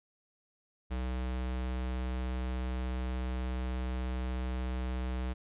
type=tone; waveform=square; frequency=63.1 Hz; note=B1; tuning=38 cents sharp; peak=-33 dBFS; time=0.9-5.34 s; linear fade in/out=20 ms; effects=resampled to 8000 Hz